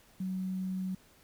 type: tone with quantisation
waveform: sine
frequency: 187 Hz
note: F#3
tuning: 19 cents sharp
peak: -32 dBFS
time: 0.2-0.95 s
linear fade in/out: 5 ms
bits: 10
effects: pink hiss -62 dBFS RMS until 1.23 s